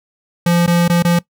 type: tone with dropouts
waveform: square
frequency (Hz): 172.5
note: F3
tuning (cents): -21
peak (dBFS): -11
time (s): 0.46-1.19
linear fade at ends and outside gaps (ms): 5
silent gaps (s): 0.664-0.676 / 0.88-0.897 / 1.025-1.048
effects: noise-tail reverb RT60 0.1 s tail -20 dB re dry